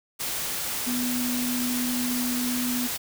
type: tone in noise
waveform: sine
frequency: 246.9 Hz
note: B3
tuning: in tune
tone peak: -26 dBFS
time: 0.86-2.88 s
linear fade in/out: 20 ms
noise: white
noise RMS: -30 dBFS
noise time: 0.19-2.98 s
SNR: +1 dB
effects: none